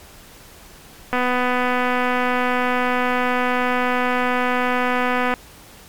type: click train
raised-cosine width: 0.5 ms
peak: -6 dBFS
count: 1049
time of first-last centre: 1.13-5.339 s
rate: 249 Hz
effects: pink hiss -44 dBFS RMS until 5.88 s + MP3 96 kbps

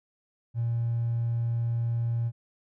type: tone with hard clipping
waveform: triangle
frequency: 117.1 Hz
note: A#2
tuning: 8 cents sharp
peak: -25 dBFS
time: 0.54-2.32 s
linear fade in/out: 50 ms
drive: 3 dB
effects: none

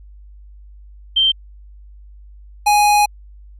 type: tone pair in turn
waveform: sine / square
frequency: 3136 / 830.6 Hz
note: G7 / G#5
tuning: 0 / 0 cents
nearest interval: octave + major seventh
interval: 2300 cents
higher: first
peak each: -11 dBFS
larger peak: neither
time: 1.16-1.32 / 2.66-3.06 s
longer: second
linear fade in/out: 10 ms
effects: added 50 Hz sine -38 dBFS peak until 3.59 s + resampled to 32000 Hz

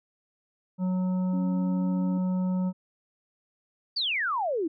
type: harmonic tone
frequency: 184.1 Hz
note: F#3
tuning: 8 cents flat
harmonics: 1 / 3 / 5 / 7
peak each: -24 / -40 / -43 / -52 dBFS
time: 0.78-2.73 s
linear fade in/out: 50 ms
type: tone with pitch glide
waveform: sine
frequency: 275.3 to 278.8 Hz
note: C#4 to C#4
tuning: -12 to +10 cents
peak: -33 dBFS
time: 1.33-2.18 s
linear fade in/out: 5 ms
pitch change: +22 cents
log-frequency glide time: 1.54-1.91 s
type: exponential sweep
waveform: sine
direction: down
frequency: 4789 to 300 Hz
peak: -25 dBFS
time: 3.96-4.68 s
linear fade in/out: 10 ms
effects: none

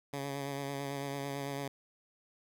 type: tone with vibrato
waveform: 10% pulse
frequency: 139.8 Hz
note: C#3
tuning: 15 cents sharp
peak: -28 dBFS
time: 0.13-1.68 s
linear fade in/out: 5 ms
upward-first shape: sine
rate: 9 Hz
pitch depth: 27 cents each way
effects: none

